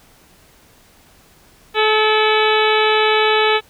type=harmonic tone with a mistuned harmonic; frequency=431.8 Hz; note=A4; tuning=33 cents flat; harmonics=1 / 2 / 3 / 4 / 5 / 6 / 7 / 8 / 9; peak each=-16 / -19 / -21 / -22 / -23 / -24 / -24 / -25 / -26 dBFS; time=1.74-3.61 s; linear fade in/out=50 ms; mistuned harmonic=5; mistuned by=+71 cents; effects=pink hiss -50 dBFS RMS until 3.69 s